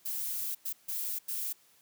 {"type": "noise bursts at uneven times", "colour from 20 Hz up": "violet", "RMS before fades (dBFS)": -35, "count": 4, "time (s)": [[0.05, 0.55], [0.65, 0.73], [0.88, 1.19], [1.28, 1.53]], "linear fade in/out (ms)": 10, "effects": ["white hiss -64 dBFS RMS until 1.81 s", "high-pass 80 Hz 12 dB/octave"]}